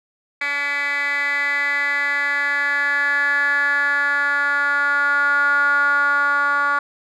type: tone with band-pass filter sweep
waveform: 10% pulse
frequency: 285.7 Hz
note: D4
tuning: 48 cents flat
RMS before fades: -19 dBFS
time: 0.41-6.79 s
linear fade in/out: 5 ms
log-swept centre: 2200 to 1300 Hz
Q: 7.1
effects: none